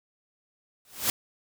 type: noise with exponential growth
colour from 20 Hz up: white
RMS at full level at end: -22 dBFS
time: 0.85-1.1 s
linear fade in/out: 1 ms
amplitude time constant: 53 ms
effects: none